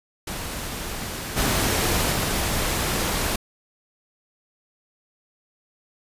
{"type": "noise with level steps", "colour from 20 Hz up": "pink", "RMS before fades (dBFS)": [-31, -22, -24], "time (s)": [0.27, 3.36], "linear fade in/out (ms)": 5, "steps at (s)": [1.36, 2.11], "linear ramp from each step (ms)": 20, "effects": ["resampled to 32000 Hz"]}